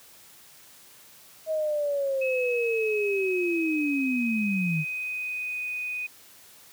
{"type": "linear sweep", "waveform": "sine", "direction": "down", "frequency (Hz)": [638, 149.7], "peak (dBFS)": -24, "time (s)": [1.46, 4.85], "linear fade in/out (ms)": 50}
{"type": "tone with pitch glide", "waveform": "sine", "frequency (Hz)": [2571, 2489], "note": ["E7", "D#7"], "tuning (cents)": [-44, 0], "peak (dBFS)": -29, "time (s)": [2.21, 6.07], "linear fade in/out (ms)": 10, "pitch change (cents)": -56, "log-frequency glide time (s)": [2.35, 5.7]}
{"effects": ["white hiss -52 dBFS RMS until 6.72 s", "high-pass 60 Hz 12 dB/octave"]}